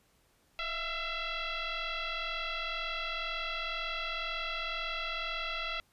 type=tone with frequency modulation; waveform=sine; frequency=650 Hz; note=E5; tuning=24 cents flat; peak=-33 dBFS; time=0.59-5.8 s; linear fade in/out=0 ms; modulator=671 Hz; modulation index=4.8; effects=pink hiss -69 dBFS RMS until 5.92 s + resampled to 32000 Hz